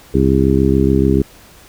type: harmonic tone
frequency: 66.9 Hz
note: C2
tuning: 39 cents sharp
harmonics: 1 / 2 / 3 / 4 / 5 / 6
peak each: -17 / -17 / -17 / -17 / -17 / -17 dBFS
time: 0.14-1.22 s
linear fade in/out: 5 ms
effects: pink hiss -43 dBFS RMS until 1.68 s

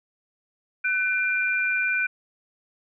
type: tone pair together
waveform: sine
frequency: 1503.1 / 2386 Hz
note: F#6 / D7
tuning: +27 / +27 cents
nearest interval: minor sixth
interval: 800 cents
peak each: -24 dBFS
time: 0.84-2.07 s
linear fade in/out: 10 ms
effects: none

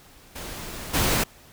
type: noise with level steps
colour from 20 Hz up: pink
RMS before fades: -36 / -22 dBFS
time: 0.35-1.24 s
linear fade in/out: 10 ms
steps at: 0.93 s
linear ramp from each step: 20 ms
effects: pink hiss -51 dBFS RMS until 1.52 s

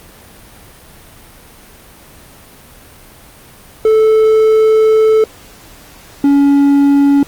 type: tone pair in turn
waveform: triangle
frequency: 437.7 / 281.7 Hz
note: A4 / C#4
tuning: -9 / +28 cents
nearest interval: minor sixth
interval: 763 cents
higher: first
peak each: -4 dBFS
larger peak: neither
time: 3.85-5.24 / 6.24-7.23 s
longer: first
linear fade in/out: 2 ms
effects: pink hiss -39 dBFS RMS until 7.27 s + Opus 32 kbps

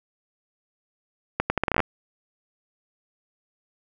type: accelerating click train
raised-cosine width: 0.5 ms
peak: -6 dBFS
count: 11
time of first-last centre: 1.4-1.803 s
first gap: 100 ms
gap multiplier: 0.77
effects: none

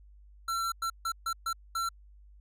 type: tone bursts at uneven times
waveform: square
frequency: 1352 Hz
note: E6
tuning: 43 cents sharp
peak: -30 dBFS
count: 6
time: 0.48-0.72 / 0.82-0.9 / 1.05-1.12 / 1.26-1.33 / 1.46-1.53 / 1.75-1.89 s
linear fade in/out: 5 ms
effects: added 50 Hz sine -52 dBFS peak until 2.4 s + resampled to 32000 Hz

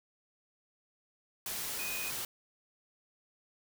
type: tone in noise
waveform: sine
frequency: 2489 Hz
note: D#7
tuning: in tune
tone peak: -39 dBFS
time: 1.79-2.1 s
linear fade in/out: 2 ms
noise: white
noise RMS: -38 dBFS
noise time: 1.46-2.25 s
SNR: -4 dB
effects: none

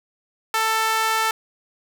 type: tone with high-pass filter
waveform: sawtooth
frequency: 443 Hz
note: A4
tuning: 12 cents sharp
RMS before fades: -21 dBFS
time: 0.54-1.31 s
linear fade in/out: 2 ms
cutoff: 1100 Hz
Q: 1.7
effects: none

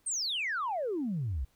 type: exponential sweep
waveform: sine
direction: down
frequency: 8980 to 58.5 Hz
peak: -29 dBFS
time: 0.06-1.45 s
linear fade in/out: 10 ms
effects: tanh soft clip ceiling -26 dBFS + pink hiss -70 dBFS RMS until 1.55 s

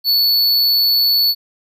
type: tone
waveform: square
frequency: 4439 Hz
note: C#8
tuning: 2 cents sharp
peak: -12 dBFS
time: 0.04-1.35 s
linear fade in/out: 50 ms
effects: none

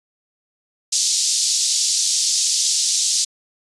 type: band-pass noise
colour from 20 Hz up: white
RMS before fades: -19 dBFS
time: 0.92-3.25 s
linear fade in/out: 10 ms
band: 4300 to 7400 Hz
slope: 24 dB/octave
effects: resampled to 24000 Hz

